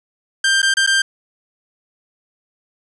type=tone with dropouts; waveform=sawtooth; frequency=1575 Hz; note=G6; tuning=8 cents sharp; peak=-9 dBFS; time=0.44-1.02 s; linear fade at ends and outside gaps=5 ms; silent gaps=0.619-0.628 / 0.74-0.769 / 0.865-0.873 s; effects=resampled to 22050 Hz + 7-bit